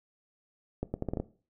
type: accelerating click train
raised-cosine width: 2 ms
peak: -18 dBFS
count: 7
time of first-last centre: 0.83-1.2 s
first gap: 110 ms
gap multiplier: 0.76
effects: noise-tail reverb RT60 0.4 s tail -18 dB re dry